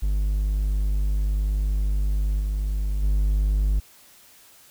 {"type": "tone with level steps", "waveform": "triangle", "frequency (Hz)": 50.5, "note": "G#1", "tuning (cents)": -48, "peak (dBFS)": [-18, -20, -16], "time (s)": [0.02, 3.8], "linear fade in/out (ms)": 10, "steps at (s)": [2.39, 3.02], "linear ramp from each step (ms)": 20, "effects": ["white hiss -52 dBFS RMS until 4.7 s"]}